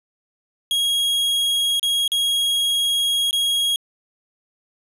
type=tone with dropouts; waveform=45% pulse; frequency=3293 Hz; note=G#7; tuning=15 cents flat; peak=-17 dBFS; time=0.71-3.76 s; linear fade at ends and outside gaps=1 ms; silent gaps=1.796-1.829 / 2.078-2.118 / 3.31-3.329 s; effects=resampled to 32000 Hz + 9-bit